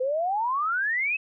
sine exponential sweep, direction up, 497.6 to 2627 Hz, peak -23 dBFS, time 0-1.17 s, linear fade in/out 10 ms, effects none

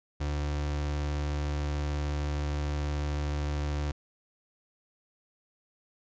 35% pulse tone, 73.42 Hz, D2, in tune, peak -27 dBFS, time 0.2-3.92 s, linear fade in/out 10 ms, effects resampled to 16000 Hz

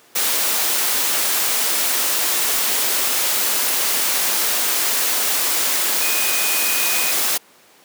sine tone in noise, 2489 Hz, D#7, in tune, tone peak -25 dBFS, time 6.01-7.12 s, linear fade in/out 10 ms, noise white, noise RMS -19 dBFS, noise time 0.15-7.38 s, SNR -9 dB, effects pink hiss -50 dBFS RMS until 7.84 s + high-pass 300 Hz 12 dB/octave

